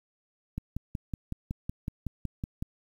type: click train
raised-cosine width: 5 ms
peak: -20 dBFS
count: 12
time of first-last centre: 0.58-2.625 s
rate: 5.38 Hz
effects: 9-bit